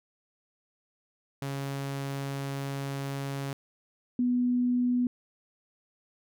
sawtooth / sine tone pair in turn, 138.3 / 246.4 Hz, C#3 / B3, -4 / -4 cents, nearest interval minor seventh, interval 1000 cents, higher second, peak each -28 / -23 dBFS, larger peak second, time 1.42-3.53 / 4.19-5.07 s, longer first, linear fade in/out 2 ms, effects none

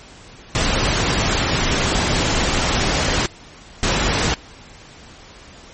pink noise bursts at uneven times, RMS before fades -18 dBFS, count 2, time 0.55-3.26 / 3.83-4.34 s, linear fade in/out 0 ms, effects pink hiss -42 dBFS RMS until 5.73 s + MP3 32 kbps

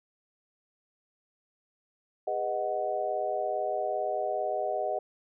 sine chord, G# minor seventh, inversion none, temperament equal with one note detuned, 409.1 / 493.9 / 622.3 / 740 Hz, G#4 / B4 / D#5 / F#5, -26 / 0 / 0 / 0 cents, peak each -36 / -37 / -31 / -32 dBFS, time 2.27-4.99 s, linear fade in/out 5 ms, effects none

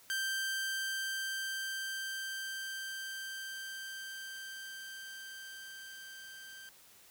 sawtooth tone with level ramp, 1568 Hz, G6, in tune, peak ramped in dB -29 to -45 dBFS, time 0.1-6.69 s, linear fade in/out 0 ms, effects white hiss -60 dBFS RMS until 7.1 s

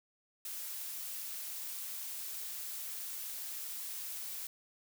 blue noise, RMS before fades -42 dBFS, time 0.45-4.47 s, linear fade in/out 2 ms, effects none

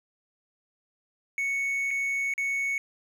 triangle tone with dropouts, 2217 Hz, C#7, in tune, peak -24 dBFS, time 1.38-2.78 s, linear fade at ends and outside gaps 1 ms, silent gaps 1.907-1.911 / 2.338-2.379 s, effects none

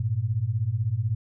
sine beating tone pair, 100.8 / 116.8 Hz, G2 / A#2, +49 / +4 cents, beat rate 16 Hz, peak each -27 / -25 dBFS, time 0-1.15 s, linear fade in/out 5 ms, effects none

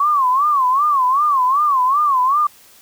sine tone with vibrato, 1100 Hz, C#6, 14 cents flat, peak -12 dBFS, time 0-2.47 s, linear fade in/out 5 ms, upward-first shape sine, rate 2.6 Hz, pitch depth 170 cents each way, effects white hiss -47 dBFS RMS until 2.81 s

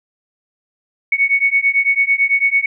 sine beating tone pair, 2217 / 2226 Hz, C#7 / C#7, 0 / +7 cents, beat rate 9 Hz, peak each -15 dBFS, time 1.12-2.66 s, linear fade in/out 5 ms, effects none

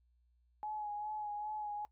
sine tone with vibrato, 841 Hz, G#5, 22 cents sharp, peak -38 dBFS, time 0.63-1.85 s, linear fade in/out 0 ms, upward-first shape sine, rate 2.5 Hz, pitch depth 29 cents each way, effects noise-tail reverb RT60 0.1 s tail -19 dB re dry + added 60 Hz sine -69 dBFS peak until 1.91 s

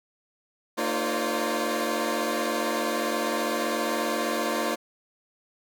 20% pulse tone cluster, 229.3 / 305.2 / 351.5 / 522 / 570 Hz, A#3 / D#4 / F4 / C5 / C#5, -28 / -33 / +11 / -4 / +48 cents, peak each -27 dBFS, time 0.77-4.76 s, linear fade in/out 20 ms, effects none

